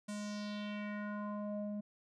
square tone with low-pass filter sweep, 207.7 Hz, G#3, in tune, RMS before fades -41 dBFS, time 0.08-1.81 s, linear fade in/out 10 ms, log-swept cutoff 8800 to 420 Hz, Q 2.7, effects none

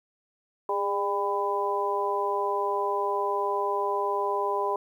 harmonic tone with a mistuned harmonic, 199.7 Hz, G3, 32 cents sharp, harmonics 2 / 3 / 4 / 5, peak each -29 / -33 / -32 / -28 dBFS, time 0.69-4.76 s, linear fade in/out 2 ms, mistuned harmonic 2, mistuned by +31 cents, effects 10-bit

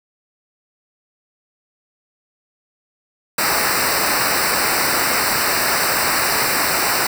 pink noise with comb filter, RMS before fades -18 dBFS, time 3.38-7.07 s, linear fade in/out 5 ms, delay 0.3 ms, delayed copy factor -1, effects none

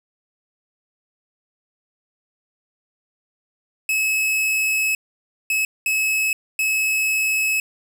45% pulse tone bursts at uneven times, 2582 Hz, E7, 37 cents flat, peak -18 dBFS, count 4, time 3.89-4.95 / 5.5-5.65 / 5.86-6.33 / 6.59-7.6 s, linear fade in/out 2 ms, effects none

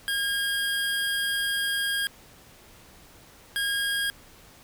25% pulse tone pair in turn, 1622 / 1628.2 Hz, G#6 / G#6, -41 / -35 cents, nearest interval unison, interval 6 cents, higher second, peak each -21 dBFS, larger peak neither, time 0.08-2.07 / 3.56-4.1 s, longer first, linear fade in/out 0 ms, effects pink hiss -52 dBFS RMS until 4.63 s

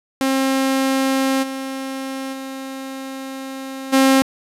sawtooth tone with level steps, 267.2 Hz, C4, 36 cents sharp, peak -12 / -21 / -24 / -7 dBFS, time 0.21-4.22 s, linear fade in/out 0 ms, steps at 1.42 / 2.32 / 3.92 s, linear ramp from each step 20 ms, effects resampled to 32000 Hz + 8-bit

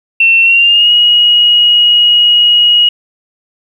sine tone with pitch glide, 2700 to 2894 Hz, E7 to F#7, +41 to -39 cents, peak -4 dBFS, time 0.2-2.89 s, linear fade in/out 5 ms, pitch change +120 cents, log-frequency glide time 0.41-0.92 s, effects 7-bit

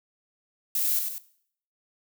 violet noise with echo, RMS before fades -26 dBFS, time 0.75-0.99 s, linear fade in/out 2 ms, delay 96 ms, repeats 2, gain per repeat -5 dB, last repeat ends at 1.182 s, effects noise-tail reverb RT60 0.6 s tail -17 dB re dry

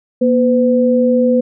sine tone pair together, 238.8 / 506 Hz, A#3 / B4, +42 / +42 cents, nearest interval octave + minor second, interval 1300 cents, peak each -12 dBFS, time 0.21-1.41 s, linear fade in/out 10 ms, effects none

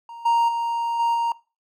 triangle tone with level steps, 932.3 Hz, A#5, in tune, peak -34 / -14 / -20 / -16 / -18 dBFS, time 0.09-1.32 s, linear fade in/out 2 ms, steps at 0.25 / 0.48 / 0.99 / 1.14 s, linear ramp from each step 10 ms, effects noise-tail reverb RT60 0.3 s tail -20 dB re dry

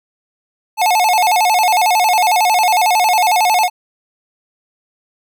square tone with vibrato, 793 Hz, G5, 20 cents sharp, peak -11 dBFS, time 0.77-3.7 s, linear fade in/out 50 ms, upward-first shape square, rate 11 Hz, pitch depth 160 cents each way, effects none

